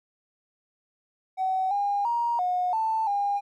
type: tone with pitch steps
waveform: triangle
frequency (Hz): 755 / 810 / 943 / 724 / 886 / 808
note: F#5 / G#5 / A#5 / F#5 / A5 / G#5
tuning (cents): +35 / -43 / +20 / -38 / +12 / -48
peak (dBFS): -19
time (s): 1.37-3.41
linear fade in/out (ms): 50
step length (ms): 340
effects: tanh soft clip ceiling -21 dBFS